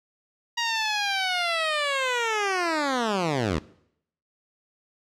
10% pulse linear sweep, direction down, 949 to 69.3 Hz, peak -15 dBFS, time 0.57-3.59 s, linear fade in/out 10 ms, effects noise-tail reverb RT60 0.7 s tail -20 dB re dry + low-pass 6000 Hz 12 dB/octave

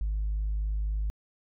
sine tone, 51.91 Hz, G#1, in tune, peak -25 dBFS, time 0.01-1.1 s, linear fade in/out 0 ms, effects tanh soft clip ceiling -24 dBFS

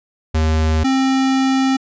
square tone pair in turn, 78.9 / 265.4 Hz, D#2 / C4, +25 / +25 cents, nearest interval octave + major sixth, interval 2100 cents, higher second, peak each -14 dBFS, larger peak neither, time 0.34-0.84 / 0.84-1.77 s, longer second, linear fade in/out 10 ms, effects resampled to 16000 Hz

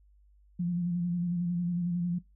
sine tone with vibrato, 174.61 Hz, F3, in tune, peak -27 dBFS, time 0.59-2.19 s, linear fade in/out 10 ms, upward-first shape square, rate 11 Hz, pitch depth 30 cents each way, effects noise-tail reverb RT60 0.2 s tail -21 dB re dry + added 50 Hz sine -58 dBFS peak until 2.35 s

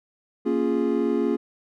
triangle chord, Bb minor seventh, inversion none, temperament equal, 233.1 / 277.2 / 349.2 / 415.3 Hz, Bb3 / Db4 / F4 / Ab4, 0 / 0 / 0 / 0 cents, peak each -24 dBFS, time 0.45-1.37 s, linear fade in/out 20 ms, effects none

